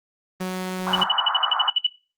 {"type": "tone", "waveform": "sawtooth", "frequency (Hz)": 185, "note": "F#3", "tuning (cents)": 0, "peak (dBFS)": -21, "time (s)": [0.4, 1.04], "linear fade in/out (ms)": 10}
{"type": "band-pass noise", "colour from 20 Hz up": "white", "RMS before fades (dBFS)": -26, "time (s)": [0.86, 1.7], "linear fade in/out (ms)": 10, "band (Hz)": [770, 1400], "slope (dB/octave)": 48}
{"type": "tone bursts", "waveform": "sine", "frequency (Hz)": 2960, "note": "F#7", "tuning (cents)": 0, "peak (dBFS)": -15, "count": 12, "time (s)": [0.93, 1.868], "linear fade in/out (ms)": 5, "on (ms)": 25, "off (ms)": 58}
{"effects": ["noise-tail reverb RT60 0.3 s tail -17 dB re dry", "Opus 24 kbps"]}